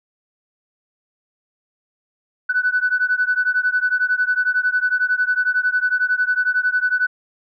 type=beating tone pair; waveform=sine; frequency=1488 / 1499 Hz; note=F#6 / F#6; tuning=+9 / +22 cents; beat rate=11 Hz; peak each=-18 / -19 dBFS; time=2.49-7.07 s; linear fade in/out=10 ms; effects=tanh soft clip ceiling -8 dBFS